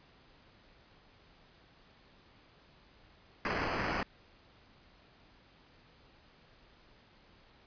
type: noise with sample-and-hold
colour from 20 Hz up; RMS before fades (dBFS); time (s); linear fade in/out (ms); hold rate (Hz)
blue; -34; 3.45-4.03; 2; 3675
effects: pink hiss -62 dBFS RMS until 7.66 s + resampled to 11025 Hz